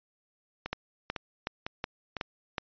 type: two click trains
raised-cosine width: 0.3 ms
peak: -15 / -18 dBFS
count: 6 / 4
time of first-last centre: 0.73-2.582 / 0.66-2.168 s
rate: 2.7 / 1.99 Hz
effects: resampled to 11025 Hz